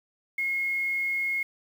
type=tone with quantisation; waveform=sine; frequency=2159 Hz; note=C#7; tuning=46 cents flat; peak=-25 dBFS; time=0.38-1.43 s; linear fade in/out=5 ms; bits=8; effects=none